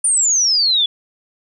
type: exponential sweep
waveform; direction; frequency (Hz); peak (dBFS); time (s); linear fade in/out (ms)
sine; down; 9400 to 3378; -12; 0.04-0.86; 5
effects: none